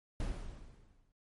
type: noise with exponential decay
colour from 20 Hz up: brown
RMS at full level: -33 dBFS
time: 0.2-1.12 s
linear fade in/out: 2 ms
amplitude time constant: 200 ms
effects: MP3 48 kbps